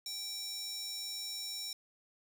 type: tone with high-pass filter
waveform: square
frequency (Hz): 779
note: G5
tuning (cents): -11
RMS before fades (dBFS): -41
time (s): 0.06-1.73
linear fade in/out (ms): 2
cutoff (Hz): 4900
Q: 4.2
effects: none